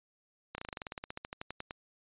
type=slowing click train; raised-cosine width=0.3 ms; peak=-23 dBFS; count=20; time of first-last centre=0.55-1.709 s; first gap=31 ms; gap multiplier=1.07; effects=resampled to 8000 Hz